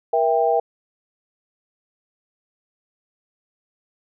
sine chord, E diminished, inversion second, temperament just, 474.7 / 659.3 / 791.1 Hz, Bb4 / E5 / G5, +31 / 0 / +16 cents, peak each -20 dBFS, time 0.13-0.6 s, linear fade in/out 5 ms, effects none

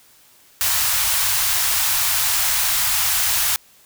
white band-stop noise, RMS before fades -19 dBFS, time 0.61-3.56 s, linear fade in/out 0 ms, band 110 to 770 Hz, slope 24 dB/octave, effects white hiss -52 dBFS RMS until 3.85 s

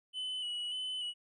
triangle tone with vibrato, 2976 Hz, F#7, 9 cents sharp, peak -34 dBFS, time 0.13-1.14 s, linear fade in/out 50 ms, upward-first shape square, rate 1.7 Hz, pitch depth 27 cents each way, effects resampled to 24000 Hz

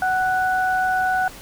sine tone pair together, 746.7 / 1480 Hz, F#5 / F#6, +16 / 0 cents, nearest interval octave, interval 1184 cents, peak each -19 / -22 dBFS, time 0.02-1.28 s, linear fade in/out 2 ms, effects pink hiss -40 dBFS RMS until 1.41 s

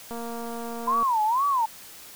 click train, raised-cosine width 1 ms, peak -23 dBFS, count 215, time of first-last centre 0.11-1.028 s, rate 233 Hz
sine tone with vibrato, 986 Hz, B5, 3 cents flat, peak -20 dBFS, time 0.87-1.66 s, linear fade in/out 10 ms, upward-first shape sine, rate 2.1 Hz, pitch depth 260 cents each way
effects white hiss -45 dBFS RMS until 2.15 s

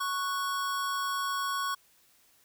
square tone pair together, 1107.8 / 1480 Hz, C#6 / F#6, -1 / 0 cents, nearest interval perfect fourth, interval 501 cents, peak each -31 / -37 dBFS, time 0-1.75 s, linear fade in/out 10 ms, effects white hiss -64 dBFS RMS until 2.44 s

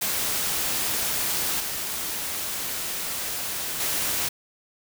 white noise with level steps, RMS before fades -26 / -30 / -26 dBFS, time 0.01-4.29 s, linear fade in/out 10 ms, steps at 1.6 / 3.8 s, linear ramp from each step 2 ms, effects none

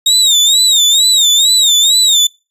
30% pulse tone with vibrato, 3729 Hz, A#7, in tune, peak -4 dBFS, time 0.06-2.27 s, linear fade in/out 5 ms, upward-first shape sine, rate 2.2 Hz, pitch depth 120 cents each way, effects noise-tail reverb RT60 0.3 s tail -26 dB re dry + resampled to 32000 Hz

